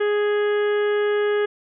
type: harmonic tone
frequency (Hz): 415.3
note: G#4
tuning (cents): 0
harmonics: 1 / 2 / 3 / 4 / 5 / 6 / 7 / 8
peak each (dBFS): -18 / -36 / -33 / -30 / -37 / -46 / -40 / -44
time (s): 0-1.46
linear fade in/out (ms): 10
effects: none